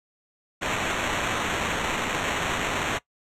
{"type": "noise with sample-and-hold", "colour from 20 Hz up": "blue", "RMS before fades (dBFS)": -27, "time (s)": [0.61, 2.99], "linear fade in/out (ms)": 20, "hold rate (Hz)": 4900, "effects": ["noise-tail reverb RT60 0.1 s tail -20 dB re dry", "low-pass 8000 Hz 12 dB/octave"]}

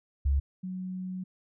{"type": "tone pair in turn", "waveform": "sine", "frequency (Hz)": [69.3, 185.01], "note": ["C#2", "F#3"], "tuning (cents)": [0, 0], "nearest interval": "octave + perfect fourth", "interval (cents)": 1700, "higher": "second", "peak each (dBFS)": [-22, -33], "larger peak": "first", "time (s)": [[0.25, 0.4], [0.63, 1.24]], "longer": "second", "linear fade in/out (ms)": 10, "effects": []}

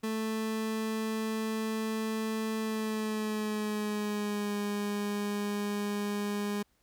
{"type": "tone with pitch glide", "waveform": "30% pulse", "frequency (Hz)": [220, 205.3], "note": ["A3", "G#3"], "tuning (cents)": [0, -20], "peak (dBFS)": -28, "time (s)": [0.03, 6.63], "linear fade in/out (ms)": 10, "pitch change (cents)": -120, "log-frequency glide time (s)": [2.59, 4.56], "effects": ["pink hiss -72 dBFS RMS until 6.82 s"]}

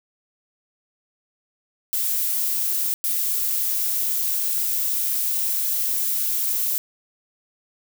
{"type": "noise bursts at uneven times", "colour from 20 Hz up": "violet", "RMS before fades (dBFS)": -23, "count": 2, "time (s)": [[1.93, 2.94], [3.04, 6.78]], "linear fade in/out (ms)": 0, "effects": []}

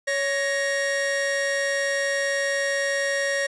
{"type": "tone pair together", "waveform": "45% pulse", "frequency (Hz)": [557, 1873.5], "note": ["C#5", "A#6"], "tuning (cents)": [8, 8], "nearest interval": "octave + major sixth", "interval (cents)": 2100, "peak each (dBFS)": -25, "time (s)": [0.07, 3.47], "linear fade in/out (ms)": 10, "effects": ["resampled to 22050 Hz"]}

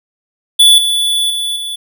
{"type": "tone with level steps", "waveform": "square", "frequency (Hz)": 3453, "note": "A7", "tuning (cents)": -33, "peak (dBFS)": [-4, -12, -16, -20], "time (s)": [0.59, 1.76], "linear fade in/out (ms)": 10, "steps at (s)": [0.78, 1.3, 1.56], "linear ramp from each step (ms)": 2, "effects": []}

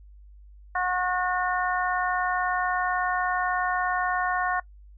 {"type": "harmonic tone", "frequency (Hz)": 363.6, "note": "F#4", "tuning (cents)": -30, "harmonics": [2, 3, 4, 5], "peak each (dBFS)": [-27, -29, -30, -31], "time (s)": [0.75, 4.6], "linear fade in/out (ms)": 5, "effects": ["noise-tail reverb RT60 0.1 s tail -22 dB re dry", "added 50 Hz sine -46 dBFS peak until 4.97 s"]}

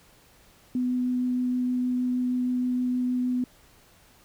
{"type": "tone with vibrato", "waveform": "sine", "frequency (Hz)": 250, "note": "B3", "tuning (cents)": 21, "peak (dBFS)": -23, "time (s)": [0.75, 3.44], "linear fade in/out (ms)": 2, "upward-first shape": "triangle", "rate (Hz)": 6.4, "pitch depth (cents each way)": 8, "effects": ["pink hiss -57 dBFS RMS until 4.24 s"]}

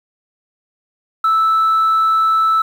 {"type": "tone", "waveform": "sine", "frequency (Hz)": 1315, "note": "E6", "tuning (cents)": -5, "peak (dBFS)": -9, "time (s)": [1.24, 2.62], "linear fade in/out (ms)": 5, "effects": ["tanh soft clip ceiling -9 dBFS", "7-bit"]}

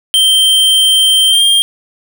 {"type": "tone with pitch glide", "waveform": "square", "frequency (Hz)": [3136, 3202], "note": ["G7", "G7"], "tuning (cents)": [0, 36], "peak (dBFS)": -7, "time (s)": [0.14, 1.62], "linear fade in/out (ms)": 0, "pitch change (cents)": 36, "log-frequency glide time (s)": [1.29, 1.42], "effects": []}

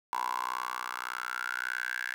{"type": "tone with high-pass filter sweep", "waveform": "10% pulse", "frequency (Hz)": 61.74, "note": "B1", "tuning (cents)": 0, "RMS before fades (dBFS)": -35, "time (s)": [0.13, 2.14], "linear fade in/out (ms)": 0, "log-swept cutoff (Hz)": [970, 1700], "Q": 8.7, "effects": []}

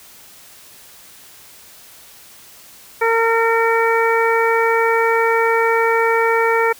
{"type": "harmonic tone", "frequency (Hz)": 456.6, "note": "A#4", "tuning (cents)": -36, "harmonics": [1, 2, 3, 4, 5], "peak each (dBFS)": [-16, -19, -21, -22, -23], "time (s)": [3.01, 6.73], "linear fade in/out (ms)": 10, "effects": ["white hiss -43 dBFS RMS until 6.79 s"]}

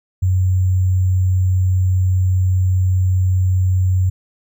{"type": "tone with sample-and-hold", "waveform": "sine", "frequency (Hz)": 92.5, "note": "F#2", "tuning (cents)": 0, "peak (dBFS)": -12, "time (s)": [0.22, 4.1], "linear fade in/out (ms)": 10, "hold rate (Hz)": 7350, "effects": []}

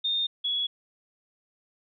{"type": "tone pair in turn", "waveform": "sine", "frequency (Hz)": [3649, 3368], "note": ["A#7", "G#7"], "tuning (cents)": [-38, 24], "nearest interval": "minor second", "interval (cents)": 138, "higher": "first", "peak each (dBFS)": [-24, -25], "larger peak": "first", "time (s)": [[0.04, 0.27], [0.44, 0.67]], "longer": "neither", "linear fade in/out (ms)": 10, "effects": []}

